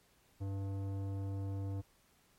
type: tone with tanh clipping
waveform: sine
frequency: 98 Hz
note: G2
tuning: in tune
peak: -38 dBFS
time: 0.4-1.82 s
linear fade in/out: 20 ms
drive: 15 dB
effects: pink hiss -69 dBFS RMS until 2.38 s + MP3 64 kbps